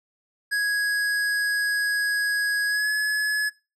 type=tone with pitch glide; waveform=square; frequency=1661.2 to 1701 Hz; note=G#6 to G#6; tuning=0 to +41 cents; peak=-22 dBFS; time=0.51-3.5 s; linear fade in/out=20 ms; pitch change=+41 cents; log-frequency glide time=2.67-2.89 s; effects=noise-tail reverb RT60 0.3 s tail -23 dB re dry + low-pass 11000 Hz 12 dB/octave